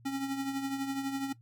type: tone with tremolo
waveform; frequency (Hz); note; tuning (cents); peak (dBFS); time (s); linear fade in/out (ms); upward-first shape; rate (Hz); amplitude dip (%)
square; 272.5; C#4; -29; -30; 0.05-1.33; 10; triangle; 12; 60
effects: noise-tail reverb RT60 0.1 s tail -18 dB re dry + added 117 Hz sine -55 dBFS peak until 1.41 s